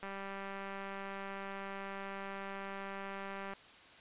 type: click train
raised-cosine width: 0.5 ms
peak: -29 dBFS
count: 688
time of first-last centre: 0.03-3.535 s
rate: 196 Hz
effects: white hiss -57 dBFS RMS until 4 s + resampled to 8000 Hz